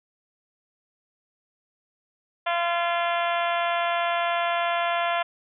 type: harmonic tone with a mistuned harmonic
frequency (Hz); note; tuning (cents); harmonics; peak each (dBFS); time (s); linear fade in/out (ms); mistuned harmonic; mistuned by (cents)
343.1; F4; -31; 2 / 3 / 4 / 5 / 6 / 7 / 8 / 9 / 10; -25 / -29 / -31 / -33 / -35 / -36 / -37 / -38 / -39; 2.46-5.23; 10; 6; +25
effects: none